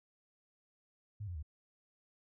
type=tone with pitch steps; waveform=sine; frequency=103.83 / 88.32 / 75.13 Hz; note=G#2 / F2 / D2; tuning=0 / +20 / +40 cents; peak=-39 dBFS; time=1.2-1.428 s; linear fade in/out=10 ms; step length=76 ms; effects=none